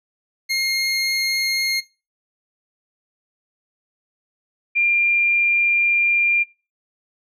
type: tone pair in turn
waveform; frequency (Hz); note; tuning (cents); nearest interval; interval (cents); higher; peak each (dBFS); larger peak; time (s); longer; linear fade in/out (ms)
25% pulse / sine; 2137 / 2392; C7 / D7; +36 / +31; major second; 195; second; -15; neither; 0.49-1.81 / 4.75-6.44; second; 20
effects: noise-tail reverb RT60 0.3 s tail -20 dB re dry + low-pass 12000 Hz 12 dB/octave